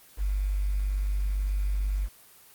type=tone with quantisation; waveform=sine; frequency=49 Hz; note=G1; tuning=in tune; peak=-24 dBFS; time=0.17-2.09 s; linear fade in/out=50 ms; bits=8; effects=white hiss -54 dBFS RMS until 2.54 s + Opus 24 kbps